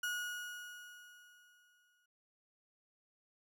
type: tone with exponential decay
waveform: 35% pulse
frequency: 1451 Hz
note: F#6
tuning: 34 cents flat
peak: -33 dBFS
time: 0.03-2.06 s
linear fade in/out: 5 ms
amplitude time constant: 440 ms
effects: none